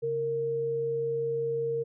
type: tone pair together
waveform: sine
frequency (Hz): 137.37 / 462.6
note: C#3 / A#4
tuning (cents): -15 / -13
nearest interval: octave + major sixth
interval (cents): 2102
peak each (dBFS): -39 / -27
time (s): 0.02-1.84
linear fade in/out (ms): 20
effects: none